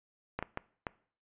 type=clicks; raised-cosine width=0.5 ms; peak=-19 dBFS; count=4; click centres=0.39 / 0.426 / 0.574 / 0.868 s; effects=noise-tail reverb RT60 0.5 s tail -21 dB re dry + resampled to 8000 Hz